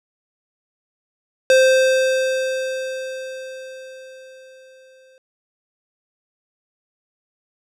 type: tone with exponential decay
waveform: square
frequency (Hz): 522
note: C5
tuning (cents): -4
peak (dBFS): -10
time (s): 1.5-5.18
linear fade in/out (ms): 1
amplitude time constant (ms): 800
effects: low-pass 8000 Hz 12 dB/octave

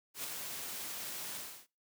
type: noise with ADSR envelope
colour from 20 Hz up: white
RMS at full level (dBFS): -38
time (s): 0.14-1.67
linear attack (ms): 100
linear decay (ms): 6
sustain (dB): -4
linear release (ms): 320
effects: noise-tail reverb RT60 0.3 s tail -24 dB re dry + high-pass 100 Hz 12 dB/octave

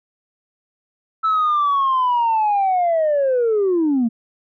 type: linear sweep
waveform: sine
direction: down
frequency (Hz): 1319 to 220.1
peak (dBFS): -13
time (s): 1.23-4.09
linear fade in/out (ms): 20
effects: tanh soft clip ceiling -12 dBFS

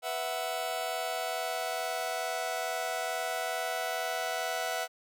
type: chord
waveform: sawtooth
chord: B suspended fourth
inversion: none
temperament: just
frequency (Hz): 493.9 / 658.5 / 740.8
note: B4 / E5 / F#5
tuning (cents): 0 / -2 / +2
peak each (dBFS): -36 / -31 / -31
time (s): 0.02-4.88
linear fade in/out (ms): 50
effects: none

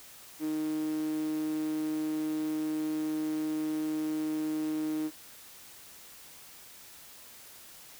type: tone with high-pass filter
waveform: sawtooth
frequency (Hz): 155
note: D#3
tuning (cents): -6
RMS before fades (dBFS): -32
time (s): 0.39-5.11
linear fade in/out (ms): 50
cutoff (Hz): 310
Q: 9.2
effects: white hiss -51 dBFS RMS until 7.99 s

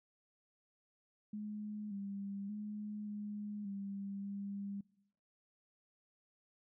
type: tone with pitch steps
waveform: sine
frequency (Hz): 210.3 / 198.8 / 209.7 / 207.7 / 198.2 / 199.8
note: G#3 / G3 / G#3 / G#3 / G3 / G3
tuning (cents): +22 / +25 / +17 / 0 / +19 / +33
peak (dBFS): -40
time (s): 1.33-4.81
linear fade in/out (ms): 5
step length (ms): 580
effects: noise-tail reverb RT60 0.9 s tail -23 dB re dry

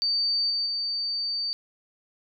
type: tone with level steps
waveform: sine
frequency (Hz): 4600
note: D8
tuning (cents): -37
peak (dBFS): -22 / -24 / -26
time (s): 0.02-1.53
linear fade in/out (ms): 0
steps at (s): 0.5 / 0.66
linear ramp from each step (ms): 2
effects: none

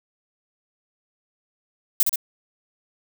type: noise with echo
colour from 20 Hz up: violet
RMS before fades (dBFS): -17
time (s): 2-2.03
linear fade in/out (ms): 2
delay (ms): 64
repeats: 2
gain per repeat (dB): -3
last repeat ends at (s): 2.158
effects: none

